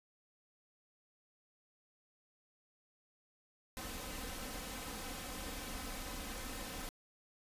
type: noise with comb filter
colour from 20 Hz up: pink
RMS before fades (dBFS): -44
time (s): 3.77-6.89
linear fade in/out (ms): 0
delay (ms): 3.9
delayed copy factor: +0.7
effects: resampled to 32000 Hz